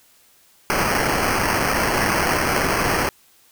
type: noise with sample-and-hold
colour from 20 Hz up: white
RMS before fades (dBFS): -20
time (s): 0.7-3.09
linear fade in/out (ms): 0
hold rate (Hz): 3675
effects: white hiss -55 dBFS RMS until 3.51 s